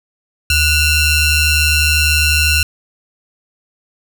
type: ring-modulated tone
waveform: sawtooth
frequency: 1386 Hz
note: F6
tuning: 14 cents flat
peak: -4 dBFS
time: 0.5-2.63 s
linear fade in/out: 2 ms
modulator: 1310 Hz
effects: none